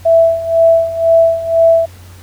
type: tone with tremolo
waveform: sine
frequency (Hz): 661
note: E5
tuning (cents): +5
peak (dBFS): -4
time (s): 0.05-1.86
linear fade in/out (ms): 10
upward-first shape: sine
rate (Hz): 2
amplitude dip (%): 80
effects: added 90 Hz sine -34 dBFS peak until 2.22 s + pink hiss -42 dBFS RMS until 2.22 s